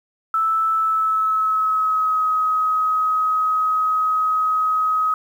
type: tone with pitch glide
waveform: sine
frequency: 1315 to 1266.5 Hz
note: E6 to D#6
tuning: -5 to +30 cents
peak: -16 dBFS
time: 0.34-5.14 s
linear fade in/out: 2 ms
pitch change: -65 cents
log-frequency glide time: 0.72-2.25 s
effects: 8-bit